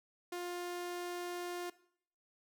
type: tone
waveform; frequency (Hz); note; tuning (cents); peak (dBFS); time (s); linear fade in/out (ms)
sawtooth; 352.9; F4; +18; -35; 0.32-1.7; 5
effects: noise-tail reverb RT60 0.6 s tail -18 dB re dry